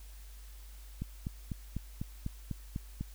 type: click train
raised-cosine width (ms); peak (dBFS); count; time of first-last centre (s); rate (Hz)
5; -23; 9; 1.02-3.01; 4.02
effects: added 50 Hz sine -47 dBFS peak until 3.14 s + white hiss -59 dBFS RMS until 3.14 s